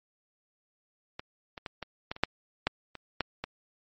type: clicks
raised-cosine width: 0.3 ms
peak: -21 / -24 / -20 / -20 / -16 / -27 / -6 / -9 / -24 / -11 / -17 dBFS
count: 11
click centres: 1.195 / 1.578 / 1.662 / 1.827 / 2.115 / 2.164 / 2.236 / 2.67 / 2.953 / 3.207 / 3.44 s
effects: MP3 32 kbps